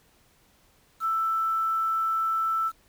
sine tone with quantisation, 1324 Hz, E6, 7 cents sharp, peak -23 dBFS, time 1-2.72 s, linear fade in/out 50 ms, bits 8, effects pink hiss -62 dBFS RMS until 2.88 s

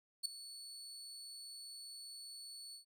30% pulse tone with ADSR envelope, 4435 Hz, C#8, in tune, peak -29 dBFS, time 0.23-2.85 s, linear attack 25 ms, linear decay 3 ms, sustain -17 dB, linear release 110 ms, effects none

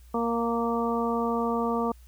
harmonic tone with a mistuned harmonic, 233.1 Hz, A#3, in tune, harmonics 1 / 2 / 3 / 4 / 5, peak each -28 / -29 / -33 / -33 / -32 dBFS, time 0.14-1.92 s, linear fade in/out 5 ms, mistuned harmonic 4, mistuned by -15 cents, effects added 60 Hz sine -48 dBFS peak until 2.07 s + white hiss -62 dBFS RMS until 2.07 s

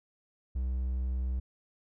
triangle tone, 63.5 Hz, B1, 49 cents sharp, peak -27 dBFS, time 0.55-1.4 s, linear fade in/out 10 ms, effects none

